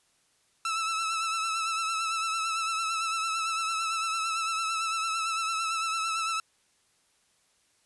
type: tone with vibrato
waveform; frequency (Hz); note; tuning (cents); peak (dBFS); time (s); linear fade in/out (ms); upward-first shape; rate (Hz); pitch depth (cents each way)
sawtooth; 1318.5; E6; 0; -24; 0.65-6.4; 2; triangle; 8.9; 46
effects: white hiss -68 dBFS RMS until 7.85 s + resampled to 24000 Hz